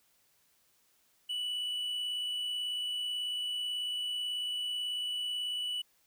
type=tone with amplitude modulation; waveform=triangle; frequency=2960 Hz; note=F#7; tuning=in tune; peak=-30 dBFS; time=1.29-5.82 s; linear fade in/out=10 ms; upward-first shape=sine; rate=58.2 Hz; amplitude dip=25%; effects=white hiss -70 dBFS RMS until 6.06 s